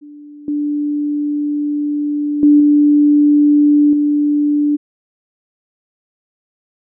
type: tone with level steps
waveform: sine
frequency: 293.7 Hz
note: D4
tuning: in tune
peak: -33 / -15 / -5 / -7 / -11 dBFS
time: 0.01-4.77 s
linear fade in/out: 20 ms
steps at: 0.48 / 2.43 / 2.6 / 3.93 s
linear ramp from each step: 2 ms
effects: none